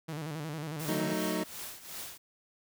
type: tone with vibrato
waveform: sawtooth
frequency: 153.9 Hz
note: D#3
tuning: 19 cents flat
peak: -32 dBFS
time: 0.08-1.14 s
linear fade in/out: 10 ms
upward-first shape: square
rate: 11 Hz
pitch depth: 86 cents each way
type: noise with tremolo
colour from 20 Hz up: white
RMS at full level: -40 dBFS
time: 0.79-2.18 s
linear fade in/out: 10 ms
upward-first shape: triangle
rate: 2.7 Hz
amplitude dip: 80%
type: chord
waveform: 25% pulse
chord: D# diminished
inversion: first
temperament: equal with one note detuned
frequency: 185 / 222.4 / 311.1 Hz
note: F#3 / A3 / D#4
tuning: 0 / +19 / 0 cents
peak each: -31 / -33 / -30 dBFS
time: 0.88-1.44 s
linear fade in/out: 10 ms
effects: none